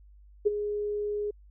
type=tone with ADSR envelope; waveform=sine; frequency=415.3 Hz; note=G#4; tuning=in tune; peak=-17 dBFS; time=0.45-1.31 s; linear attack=19 ms; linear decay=20 ms; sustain=-11 dB; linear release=8 ms; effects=added 50 Hz sine -51 dBFS peak until 1.5 s